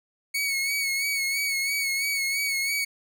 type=tone with vibrato; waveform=sawtooth; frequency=2217 Hz; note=C#7; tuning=in tune; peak=-21 dBFS; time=0.34-2.85 s; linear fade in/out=10 ms; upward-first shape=sine; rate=3 Hz; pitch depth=43 cents each way; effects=none